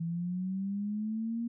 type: linear sweep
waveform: sine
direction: up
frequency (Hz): 164 to 236.1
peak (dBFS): -31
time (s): 0-1.48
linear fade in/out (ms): 10
effects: none